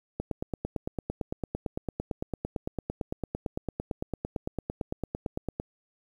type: click train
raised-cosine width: 2 ms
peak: -17 dBFS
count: 49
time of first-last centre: 0.2-5.599 s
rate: 8.89 Hz
effects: 9-bit